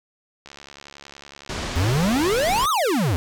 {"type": "click train", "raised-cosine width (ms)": 0.2, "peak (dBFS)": -23, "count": 119, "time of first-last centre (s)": [0.46, 2.127], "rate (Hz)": 70.8}
{"type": "low-pass noise", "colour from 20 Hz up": "pink", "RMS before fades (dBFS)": -29, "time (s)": [1.49, 2.66], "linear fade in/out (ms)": 5, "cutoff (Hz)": 7100, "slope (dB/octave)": 24}
{"type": "exponential two-way sweep", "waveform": "square", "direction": "up then down", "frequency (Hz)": [79.5, 1318.5, 79.5], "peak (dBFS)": -19, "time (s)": [1.76, 3.16], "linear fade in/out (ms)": 0, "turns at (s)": 2.7}
{"effects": []}